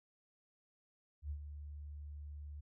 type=tone with ADSR envelope; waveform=sine; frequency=73.42 Hz; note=D2; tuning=in tune; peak=-37 dBFS; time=1.22-2.61 s; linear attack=82 ms; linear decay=78 ms; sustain=-8 dB; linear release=12 ms; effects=none